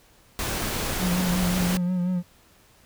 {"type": "noise", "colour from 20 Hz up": "pink", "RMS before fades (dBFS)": -28, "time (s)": [0.39, 1.77], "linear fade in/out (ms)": 0}
{"type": "tone with vibrato", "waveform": "triangle", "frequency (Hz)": 180, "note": "F#3", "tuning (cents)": -47, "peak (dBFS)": -20, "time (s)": [0.99, 2.23], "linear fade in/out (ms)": 50, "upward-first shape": "sine", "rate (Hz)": 5.6, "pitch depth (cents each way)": 41}
{"effects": ["pink hiss -57 dBFS RMS until 2.85 s"]}